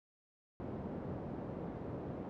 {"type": "band-pass noise", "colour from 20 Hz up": "pink", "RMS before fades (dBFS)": -43, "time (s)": [0.6, 2.29], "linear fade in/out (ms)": 0, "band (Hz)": [120, 550], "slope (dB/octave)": 12, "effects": []}